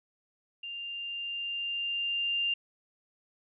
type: tone with level ramp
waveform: sine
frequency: 2794 Hz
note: F7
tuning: in tune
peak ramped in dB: -37 to -26 dBFS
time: 0.63-2.54 s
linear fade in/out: 5 ms
effects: none